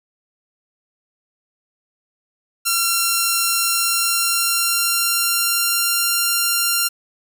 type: tone with pitch glide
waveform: 5% pulse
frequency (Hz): 1367 to 1386.9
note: F6 to F6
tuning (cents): -37 to -12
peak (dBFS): -5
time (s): 2.65-6.89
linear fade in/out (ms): 20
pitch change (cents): +25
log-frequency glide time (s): 3.56-6.23
effects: none